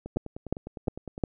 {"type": "two click trains", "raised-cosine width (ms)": 2, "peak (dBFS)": [-24, -12], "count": [12, 4], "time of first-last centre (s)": [[0.06, 1.179], [0.17, 1.238]], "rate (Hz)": [9.83, 2.81], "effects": []}